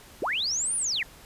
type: linear two-way sweep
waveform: sine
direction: up then down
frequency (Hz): 256.3 to 9800 to 1726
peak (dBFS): -25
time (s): 0.22-1.03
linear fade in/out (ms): 2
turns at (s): 0.76
effects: pink hiss -50 dBFS RMS until 1.25 s + resampled to 32000 Hz